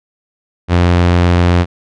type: tone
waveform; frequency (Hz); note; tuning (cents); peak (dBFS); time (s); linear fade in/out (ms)
sawtooth; 87.7; F2; +8; -4; 0.68-1.66; 50
effects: low-pass 4000 Hz 12 dB/octave